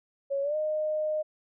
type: tone with pitch glide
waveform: sine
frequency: 554.4 to 615.1 Hz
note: C#5 to D#5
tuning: 0 to -20 cents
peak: -26 dBFS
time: 0.3-1.23 s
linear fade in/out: 20 ms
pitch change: +180 cents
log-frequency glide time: 0.42-0.56 s
effects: none